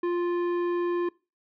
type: tone with tanh clipping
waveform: triangle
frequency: 349.2 Hz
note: F4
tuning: in tune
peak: -26 dBFS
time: 0.03-1.09 s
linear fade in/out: 5 ms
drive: 16 dB
effects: noise-tail reverb RT60 0.3 s tail -23 dB re dry